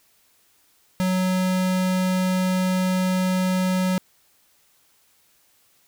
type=tone; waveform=square; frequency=185 Hz; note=F#3; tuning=in tune; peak=-20 dBFS; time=1-3.98 s; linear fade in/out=0 ms; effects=white hiss -61 dBFS RMS until 5.87 s